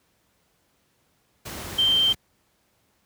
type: tone in noise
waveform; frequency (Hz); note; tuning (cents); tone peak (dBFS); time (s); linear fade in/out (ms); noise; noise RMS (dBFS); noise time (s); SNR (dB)
sine; 3136; G7; 0; -17; 1.78-2.13; 10; pink; -35; 1.45-2.15; +15
effects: pink hiss -67 dBFS RMS until 3.05 s + high-pass 60 Hz 12 dB/octave